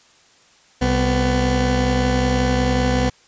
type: tone pair together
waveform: 20% pulse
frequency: 65.3 / 249.9 Hz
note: C2 / B3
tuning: -3 / +21 cents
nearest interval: octave + major seventh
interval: 2324 cents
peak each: -14 dBFS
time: 0.81-3.1 s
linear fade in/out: 10 ms
effects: white hiss -53 dBFS RMS until 3.27 s + resampled to 16000 Hz